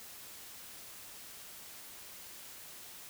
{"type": "silence", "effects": ["white hiss -50 dBFS RMS until 3.09 s"]}